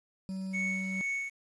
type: tone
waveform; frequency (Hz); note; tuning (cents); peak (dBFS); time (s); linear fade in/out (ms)
triangle; 190; F#3; +46; -32; 0.29-1.01; 0
type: tone with tremolo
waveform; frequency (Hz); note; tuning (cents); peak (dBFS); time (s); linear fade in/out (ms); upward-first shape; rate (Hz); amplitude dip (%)
triangle; 2217; C#7; 0; -28; 0.53-1.3; 20; sine; 2.2; 55
effects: resampled to 22050 Hz + 9-bit